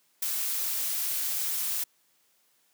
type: noise with ADSR envelope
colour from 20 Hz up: blue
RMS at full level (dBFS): -26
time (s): 0.22-1.84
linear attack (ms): 9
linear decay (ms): 7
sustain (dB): -4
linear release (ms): 6
effects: white hiss -68 dBFS RMS until 2.73 s + high-pass 150 Hz 12 dB/octave